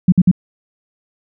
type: tone bursts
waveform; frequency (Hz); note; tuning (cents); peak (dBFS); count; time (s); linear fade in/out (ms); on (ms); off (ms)
sine; 180.2; F#3; -45; -5; 3; 0.08-0.314; 5; 42; 54
effects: none